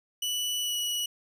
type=tone with pitch glide; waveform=sawtooth; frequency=2960 to 2931 Hz; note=F#7 to F#7; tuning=0 to -17 cents; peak=-25 dBFS; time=0.22-1.06 s; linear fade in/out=5 ms; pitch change=-17 cents; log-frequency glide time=0.61-0.76 s; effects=none